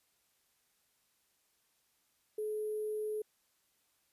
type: tone with sample-and-hold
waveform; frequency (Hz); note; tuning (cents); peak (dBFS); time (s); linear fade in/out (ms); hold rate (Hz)
sine; 426.5; G#4; +46; -34; 2.38-3.22; 5; 11025
effects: white hiss -75 dBFS RMS until 4.12 s + resampled to 32000 Hz